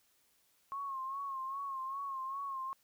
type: tone with vibrato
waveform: sine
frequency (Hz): 1084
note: C#6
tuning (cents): -39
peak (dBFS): -37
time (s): 0.72-2.73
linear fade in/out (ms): 0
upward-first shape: sine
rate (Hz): 2.5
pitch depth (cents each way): 57
effects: white hiss -72 dBFS RMS until 2.83 s